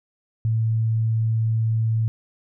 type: tone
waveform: sine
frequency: 112 Hz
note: A2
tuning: 31 cents sharp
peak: -18 dBFS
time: 0.45-2.08 s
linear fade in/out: 0 ms
effects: none